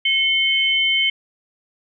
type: tone pair together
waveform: sine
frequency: 2177 / 3079 Hz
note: C#7 / G7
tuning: -32 / -32 cents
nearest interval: tritone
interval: 600 cents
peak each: -19 / -17 dBFS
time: 0.05-1.1 s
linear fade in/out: 5 ms
effects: none